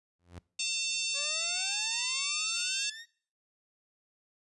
sawtooth tone with exponential growth, 87.4 Hz, F2, 2 cents sharp, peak -37 dBFS, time 0.19-0.39 s, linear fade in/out 5 ms, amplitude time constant 43 ms
harmonic tone, 899 Hz, A5, 37 cents sharp, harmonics 3 / 4 / 5 / 6 / 7 / 8 / 9, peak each -36 / -37 / -38 / -39 / -39 / -40 / -41 dBFS, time 0.59-2.9 s, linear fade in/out 5 ms
20% pulse exponential sweep, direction up, 550 to 1900 Hz, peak -38 dBFS, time 1.13-3.06 s, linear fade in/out 50 ms
effects noise-tail reverb RT60 0.5 s tail -23 dB re dry + resampled to 24000 Hz

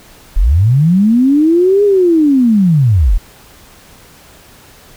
sine linear two-way sweep, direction up then down, 31.41 to 415.3 to 31.41 Hz, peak -6 dBFS, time 0.36-3.18 s, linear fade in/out 10 ms, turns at 1.84 s, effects pink hiss -41 dBFS RMS until 4.96 s

